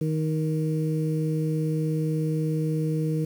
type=harmonic tone; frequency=156.6 Hz; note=D#3; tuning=11 cents sharp; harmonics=1 / 2 / 3; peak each=-24 / -30 / -32 dBFS; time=0.01-3.25 s; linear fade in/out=5 ms; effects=8-bit